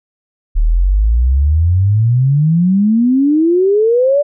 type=exponential sweep; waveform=sine; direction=up; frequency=36.71 to 592 Hz; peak=-8 dBFS; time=0.55-4.23 s; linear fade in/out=20 ms; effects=none